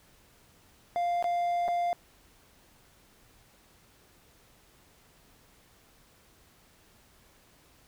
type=tone with dropouts; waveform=triangle; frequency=698 Hz; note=F5; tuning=1 cent flat; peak=-24 dBFS; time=0.96-1.93 s; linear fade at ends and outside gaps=0 ms; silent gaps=1.226-1.242 / 1.68-1.685 s; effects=pink hiss -61 dBFS RMS until 7.87 s